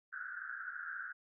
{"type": "band-pass noise", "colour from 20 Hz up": "white", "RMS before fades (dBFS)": -44, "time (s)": [0.12, 1.13], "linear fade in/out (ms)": 20, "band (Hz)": [1400, 1600], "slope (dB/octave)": 96, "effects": []}